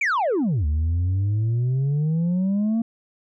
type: exponential two-way sweep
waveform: sine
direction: down then up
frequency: 2445 to 73.1 to 231.9 Hz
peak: -16 dBFS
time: 0.01-2.82 s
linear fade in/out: 5 ms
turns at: 0.66 s
effects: tanh soft clip ceiling -18 dBFS